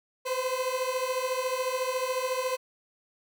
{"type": "beating tone pair", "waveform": "30% pulse", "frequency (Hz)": [506, 520], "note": ["B4", "C5"], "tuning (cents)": [42, -11], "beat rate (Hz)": 14, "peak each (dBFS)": -28, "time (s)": [0.25, 2.57], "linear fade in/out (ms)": 20, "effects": []}